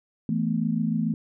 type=chord; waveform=sine; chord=E suspended fourth; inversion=none; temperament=equal; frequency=164.81 / 220 / 246.9 Hz; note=E3 / A3 / B3; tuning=0 / 0 / 0 cents; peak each=-27 / -25 / -29 dBFS; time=0.29-1.14 s; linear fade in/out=2 ms; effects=none